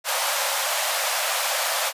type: high-pass noise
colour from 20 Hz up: pink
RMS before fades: -24 dBFS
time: 0.04-1.93 s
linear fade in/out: 50 ms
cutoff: 530 Hz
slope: 96 dB/octave
effects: resampled to 32000 Hz